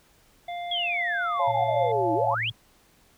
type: harmonic tone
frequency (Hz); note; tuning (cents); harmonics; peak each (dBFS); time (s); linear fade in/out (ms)
698.5; F5; 0; 1 / 3 / 5; -31 / -41 / -45; 0.48-1.92; 5
type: exponential two-way sweep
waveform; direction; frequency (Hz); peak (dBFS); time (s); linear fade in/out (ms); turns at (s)
sine; down then up; 3412 to 311.5 to 3412; -25; 0.71-2.5; 5; 2.14
type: chord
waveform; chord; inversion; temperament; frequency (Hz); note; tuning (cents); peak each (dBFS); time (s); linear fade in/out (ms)
sine; Db augmented; none; just; 554.4 / 693 / 866.2; Db5 / F5 / A5; 0 / -14 / -27; -29 / -27 / -27; 1.39-2.35; 10
type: tone with pitch glide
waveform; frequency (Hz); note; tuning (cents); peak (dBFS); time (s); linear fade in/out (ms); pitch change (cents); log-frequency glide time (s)
sine; 117 to 113.93; A#2 to A#2; +7 to -39; -34; 1.47-2.52; 10; -46; 1.91-2.24
effects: pink hiss -60 dBFS RMS until 3.17 s